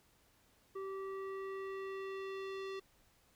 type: tone with low-pass filter sweep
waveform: square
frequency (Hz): 387.1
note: G4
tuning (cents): -22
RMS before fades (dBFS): -43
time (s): 0.75-2.8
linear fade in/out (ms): 10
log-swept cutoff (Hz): 1200 to 4000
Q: 1.3
effects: pink hiss -70 dBFS RMS until 3.35 s